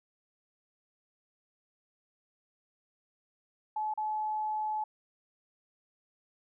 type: tone with dropouts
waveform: sine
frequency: 858 Hz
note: A5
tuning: 44 cents flat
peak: -30 dBFS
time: 3.76-4.84 s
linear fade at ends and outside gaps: 5 ms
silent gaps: 3.939-3.975 s
effects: none